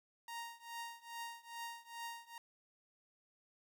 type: tone with tremolo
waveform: sawtooth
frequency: 932.3 Hz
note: A#5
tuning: in tune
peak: -38 dBFS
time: 0.28-2.38 s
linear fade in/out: 2 ms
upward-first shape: triangle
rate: 2.4 Hz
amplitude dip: 95%
effects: 12-bit